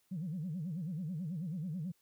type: tone with vibrato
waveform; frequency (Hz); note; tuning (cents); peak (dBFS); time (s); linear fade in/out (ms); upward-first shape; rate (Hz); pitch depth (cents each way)
sine; 168.5; E3; +38; -35; 0.11-1.92; 10; sine; 9.2; 230
effects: tanh soft clip ceiling -32 dBFS + white hiss -74 dBFS RMS until 2.01 s